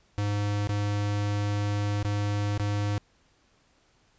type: tone with dropouts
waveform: square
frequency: 102.8 Hz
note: G#2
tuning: 17 cents flat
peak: -26 dBFS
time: 0.18-2.98 s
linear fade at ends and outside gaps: 0 ms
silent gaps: 0.672-0.692 / 2.028-2.048 / 2.577-2.597 s
effects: pink hiss -65 dBFS RMS until 4.18 s + resampled to 16000 Hz